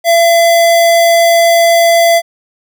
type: tone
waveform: square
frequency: 676 Hz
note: E5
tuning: 43 cents sharp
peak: -6 dBFS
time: 0.04-2.22 s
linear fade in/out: 50 ms
effects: none